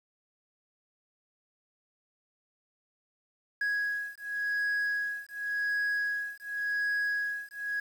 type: beating tone pair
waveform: sine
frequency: 1661.2 / 1662.1 Hz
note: G#6 / G#6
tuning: 0 / +1 cents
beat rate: 0.9 Hz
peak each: -30 dBFS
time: 3.61-7.8 s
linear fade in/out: 5 ms
effects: tanh soft clip ceiling -26 dBFS + 9-bit